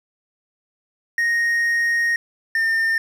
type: tone pair in turn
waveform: triangle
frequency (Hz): 1864.7 / 1809.5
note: A#6 / A6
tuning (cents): 0 / +48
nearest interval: minor second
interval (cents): 52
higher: first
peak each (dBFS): -15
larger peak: neither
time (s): 1.18-2.16 / 2.55-2.98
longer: first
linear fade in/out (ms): 2
effects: 9-bit